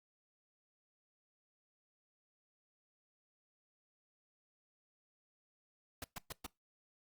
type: noise bursts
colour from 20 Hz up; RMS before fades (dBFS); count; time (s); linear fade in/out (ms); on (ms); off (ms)
pink; -44; 4; 6.02-6.464; 2; 21; 120
effects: noise-tail reverb RT60 0.2 s tail -23 dB re dry + Opus 48 kbps